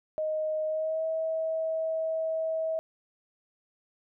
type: tone with pitch glide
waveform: sine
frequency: 622.3 to 643.1 Hz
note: D#5 to E5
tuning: 0 to -43 cents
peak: -27 dBFS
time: 0.18-2.79 s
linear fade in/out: 0 ms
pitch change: +57 cents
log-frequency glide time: 0.66-1.05 s
effects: none